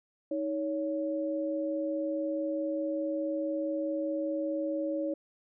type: tone pair together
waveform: sine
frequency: 314.9 / 560.4 Hz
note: D#4 / C#5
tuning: +21 / +19 cents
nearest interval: minor seventh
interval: 998 cents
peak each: -32 / -32 dBFS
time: 0.31-5.14 s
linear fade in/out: 5 ms
effects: none